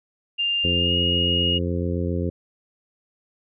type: tone with pitch glide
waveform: sine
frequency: 2800 to 2867 Hz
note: F7 to F7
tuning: +4 to +45 cents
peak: -20 dBFS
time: 0.38-1.59 s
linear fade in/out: 20 ms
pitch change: +41 cents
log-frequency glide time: 0.75-0.96 s
type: harmonic tone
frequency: 87.31 Hz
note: F2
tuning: in tune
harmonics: 1 / 2 / 3 / 4 / 5 / 6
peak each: -25 / -28 / -30 / -31 / -32 / -33 dBFS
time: 0.64-2.3 s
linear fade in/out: 5 ms
effects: none

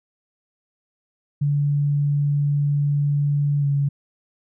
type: tone with pitch glide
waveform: sine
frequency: 144.3 to 141.33 Hz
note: D3 to C#3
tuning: -30 to +34 cents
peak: -17 dBFS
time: 1.41-3.89 s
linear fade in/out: 10 ms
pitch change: -36 cents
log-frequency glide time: 3.6-3.65 s
effects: none

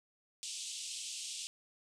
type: band-pass noise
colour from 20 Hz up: white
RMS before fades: -43 dBFS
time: 0.43-1.47 s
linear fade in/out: 0 ms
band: 2700 to 8800 Hz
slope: 48 dB/octave
effects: none

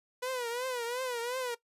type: tone with vibrato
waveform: sawtooth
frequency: 491.4 Hz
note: B4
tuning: 9 cents flat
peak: -29 dBFS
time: 0.22-1.55 s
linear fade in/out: 10 ms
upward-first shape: triangle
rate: 2.8 Hz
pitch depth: 120 cents each way
effects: noise-tail reverb RT60 0.1 s tail -18 dB re dry + resampled to 32000 Hz

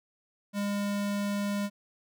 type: tone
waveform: square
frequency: 202.9 Hz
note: G#3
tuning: 40 cents flat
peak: -29 dBFS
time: 0.53-1.7 s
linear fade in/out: 50 ms
effects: none

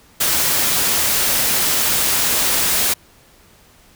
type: noise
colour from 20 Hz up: white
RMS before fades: -17 dBFS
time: 0.2-2.94 s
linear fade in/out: 10 ms
effects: pink hiss -50 dBFS RMS until 3.95 s

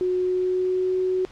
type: tone with pitch glide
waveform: sine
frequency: 365.2 to 370.9 Hz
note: F#4 to F#4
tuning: -23 to +4 cents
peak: -20 dBFS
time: 0.01-1.25 s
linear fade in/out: 0 ms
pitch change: +27 cents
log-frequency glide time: 0.15-0.96 s
effects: pink hiss -49 dBFS RMS until 1.31 s + low-pass 5000 Hz 12 dB/octave

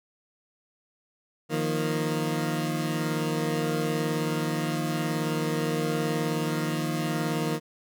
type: chord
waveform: 20% pulse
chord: Eb suspended second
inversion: none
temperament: equal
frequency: 155.56 / 174.61 / 233.1 Hz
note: Eb3 / F3 / Bb3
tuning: 0 / 0 / 0 cents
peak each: -23 / -28 / -27 dBFS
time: 1.49-7.6 s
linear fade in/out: 50 ms
effects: none

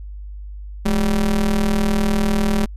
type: ring-modulated tone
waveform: square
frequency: 96 Hz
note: G2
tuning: 36 cents flat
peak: -13 dBFS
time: 0.85-2.66 s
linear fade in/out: 10 ms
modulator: 116 Hz
effects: added 50 Hz sine -30 dBFS peak until 2.76 s + resampled to 32000 Hz

